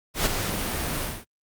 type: noise with ADSR envelope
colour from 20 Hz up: pink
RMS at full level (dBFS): -21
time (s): 0.14-1.25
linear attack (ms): 120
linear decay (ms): 11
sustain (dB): -7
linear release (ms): 220
effects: Opus 48 kbps